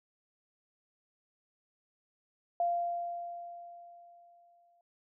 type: tone with exponential decay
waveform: sine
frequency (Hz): 693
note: F5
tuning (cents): -14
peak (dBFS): -26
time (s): 2.6-4.81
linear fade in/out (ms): 2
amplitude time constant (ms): 480
effects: none

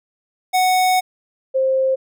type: tone pair in turn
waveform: square / sine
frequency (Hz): 740 / 527.8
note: F#5 / C5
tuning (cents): 0 / +15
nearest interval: tritone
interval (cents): 585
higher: first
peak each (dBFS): -14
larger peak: neither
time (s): 0.53-1.01 / 1.54-1.96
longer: first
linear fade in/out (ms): 20
effects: none

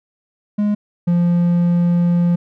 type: tone pair in turn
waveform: triangle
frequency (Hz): 207.7 / 173.6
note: G#3 / F3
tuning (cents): 0 / -10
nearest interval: minor third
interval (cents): 310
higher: first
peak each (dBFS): -12 / -10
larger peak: second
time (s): 0.58-0.75 / 1.07-2.36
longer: second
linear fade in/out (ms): 10
effects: none

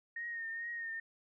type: tone with vibrato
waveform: sine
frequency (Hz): 1848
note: A#6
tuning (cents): -16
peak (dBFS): -38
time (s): 0.16-1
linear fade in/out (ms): 5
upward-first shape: triangle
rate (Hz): 2.3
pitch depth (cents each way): 42
effects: none

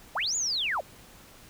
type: linear two-way sweep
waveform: sine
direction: up then down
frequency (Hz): 456.7 to 7090 to 456.7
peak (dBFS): -26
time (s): 0.15-0.81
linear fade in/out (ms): 10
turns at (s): 0.36
effects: pink hiss -52 dBFS RMS until 1.49 s

